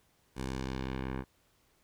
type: tone with low-pass filter sweep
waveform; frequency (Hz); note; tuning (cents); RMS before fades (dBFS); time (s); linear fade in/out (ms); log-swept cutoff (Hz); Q
10% pulse; 65.41; C2; 0; -37; 0.35-1.25; 50; 11000 to 1600; 1
effects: pink hiss -70 dBFS RMS until 1.83 s